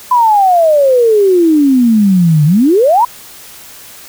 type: exponential two-way sweep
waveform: sine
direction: down then up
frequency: 1015 to 144.5 to 1015 Hz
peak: -5 dBFS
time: 0.11-3.05 s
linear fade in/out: 5 ms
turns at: 2.45 s
effects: white hiss -34 dBFS RMS until 4.08 s